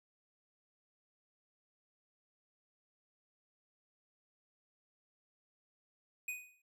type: tone with exponential decay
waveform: square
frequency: 2489 Hz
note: D#7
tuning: in tune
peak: -36 dBFS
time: 6.28-6.62 s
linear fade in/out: 5 ms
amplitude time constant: 72 ms
effects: none